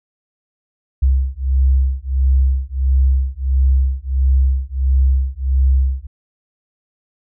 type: beating tone pair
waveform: sine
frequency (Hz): 65.41 / 66.91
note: C2 / C2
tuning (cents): 0 / +39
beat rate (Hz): 1.5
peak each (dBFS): -15 / -15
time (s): 1.02-6.07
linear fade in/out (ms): 10
effects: none